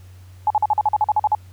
sine tone bursts, 848 Hz, G#5, 36 cents sharp, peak -13 dBFS, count 12, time 0.47-1.35 s, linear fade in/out 2 ms, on 33 ms, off 44 ms, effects added 92 Hz sine -40 dBFS peak until 1.52 s + pink hiss -55 dBFS RMS until 1.52 s

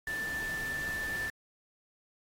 sine tone in noise, 1766 Hz, A6, 6 cents sharp, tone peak -33 dBFS, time 0.07-1.3 s, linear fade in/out 2 ms, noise pink, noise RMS -44 dBFS, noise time 0.07-1.3 s, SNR +8 dB, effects AAC 48 kbps

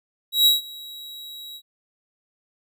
45% pulse tone with ADSR envelope, 3862 Hz, B7, 39 cents flat, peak -12 dBFS, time 0.32-1.62 s, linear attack 140 ms, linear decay 150 ms, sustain -24 dB, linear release 64 ms, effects none

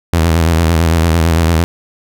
sawtooth tone with vibrato, 82.41 Hz, E2, in tune, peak -5 dBFS, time 0.13-1.64 s, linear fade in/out 0 ms, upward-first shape square, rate 8.9 Hz, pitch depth 56 cents each way, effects none

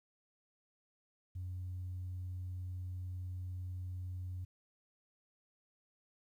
sine tone, 91.1 Hz, F#2, 26 cents flat, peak -38 dBFS, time 1.35-4.45 s, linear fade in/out 10 ms, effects tanh soft clip ceiling -36 dBFS + 12-bit

